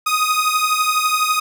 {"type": "beating tone pair", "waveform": "sawtooth", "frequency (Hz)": [1244.5, 1256.5], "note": ["D#6", "D#6"], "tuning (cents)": [0, 17], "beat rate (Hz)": 12, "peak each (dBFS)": [-14, -16], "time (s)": [0.06, 1.4], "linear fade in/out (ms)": 10, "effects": []}